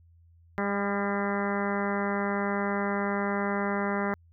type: harmonic tone with a mistuned harmonic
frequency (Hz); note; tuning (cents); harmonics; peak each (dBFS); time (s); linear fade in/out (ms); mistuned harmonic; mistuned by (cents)
201.1; G3; +44; 1 / 2 / 3 / 4 / 5 / 6 / 7 / 8 / 9 / 10; -30 / -33 / -35 / -36 / -37 / -38 / -38 / -39 / -40 / -40; 0.58-4.14; 0; 7; -23
effects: added 84 Hz sine -55 dBFS peak until 4.32 s